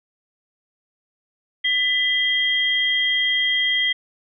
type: tone pair together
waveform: sine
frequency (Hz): 1996 / 3221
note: B6 / G7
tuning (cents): +18 / +46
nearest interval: minor sixth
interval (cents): 828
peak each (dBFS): -20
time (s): 1.64-3.93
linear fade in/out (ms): 10
effects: none